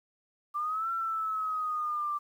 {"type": "exponential two-way sweep", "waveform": "sine", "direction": "up then down", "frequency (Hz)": [1174.7, 1358, 1174.7], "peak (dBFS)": -29, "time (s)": [0.54, 2.19], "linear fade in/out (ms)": 20, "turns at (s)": 0.9, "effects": ["10-bit"]}